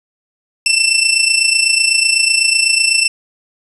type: tone with amplitude modulation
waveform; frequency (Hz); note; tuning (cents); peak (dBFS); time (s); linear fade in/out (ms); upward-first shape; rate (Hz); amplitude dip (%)
20% pulse; 2680; E7; +28; -3; 0.66-3.08; 2; sine; 28; 65
effects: resampled to 32000 Hz + 7-bit